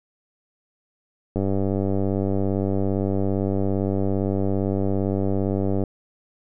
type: click train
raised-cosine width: 2 ms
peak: -11 dBFS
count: 438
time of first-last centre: 1.36-5.837 s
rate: 97.6 Hz
effects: none